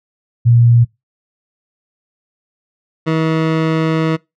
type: tone pair in turn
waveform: sine / 20% pulse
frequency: 118.5 / 160.15 Hz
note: A#2 / E3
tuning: +29 / -50 cents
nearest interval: perfect fourth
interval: 521 cents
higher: second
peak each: -6 / -8 dBFS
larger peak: first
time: 0.45-0.85 / 3.06-4.17 s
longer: second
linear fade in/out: 20 ms
effects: noise-tail reverb RT60 0.2 s tail -23 dB re dry + low-pass 3000 Hz 12 dB/octave